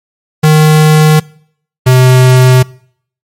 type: tone pair in turn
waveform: square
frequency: 154.4 / 127.92 Hz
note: D#3 / C3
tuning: -13 / -39 cents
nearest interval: minor third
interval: 326 cents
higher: first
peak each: -3 dBFS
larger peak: neither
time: 0.43-1.2 / 1.86-2.63 s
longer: neither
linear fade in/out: 10 ms
effects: noise-tail reverb RT60 0.6 s tail -23 dB re dry + MP3 64 kbps